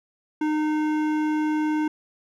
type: tone with hard clipping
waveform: sine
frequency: 306.3 Hz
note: D#4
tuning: 27 cents flat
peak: -23 dBFS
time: 0.41-1.88 s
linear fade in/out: 5 ms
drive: 13 dB
effects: none